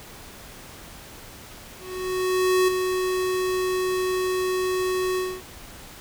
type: tone with ADSR envelope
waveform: square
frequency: 370 Hz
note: F#4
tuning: in tune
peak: -17 dBFS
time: 1.78-5.43 s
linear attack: 900 ms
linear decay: 7 ms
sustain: -6 dB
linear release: 260 ms
effects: pink hiss -43 dBFS RMS until 6 s